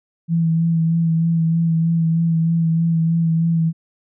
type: tone with vibrato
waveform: sine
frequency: 164.81 Hz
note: E3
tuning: in tune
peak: -14 dBFS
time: 0.28-3.73 s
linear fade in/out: 50 ms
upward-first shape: sine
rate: 3.2 Hz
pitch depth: 23 cents each way
effects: none